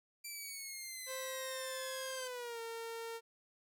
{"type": "linear sweep", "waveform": "10% pulse", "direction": "down", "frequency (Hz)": [2349, 1539], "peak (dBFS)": -35, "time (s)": [0.24, 2.28], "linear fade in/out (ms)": 10}
{"type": "tone with pitch glide", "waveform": "sawtooth", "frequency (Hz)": [523.3, 458.2], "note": ["C5", "A#4"], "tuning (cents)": [0, -30], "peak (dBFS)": -38, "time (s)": [1.06, 3.21], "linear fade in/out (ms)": 50, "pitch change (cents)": -230, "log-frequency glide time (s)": [2.16, 2.6]}
{"effects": []}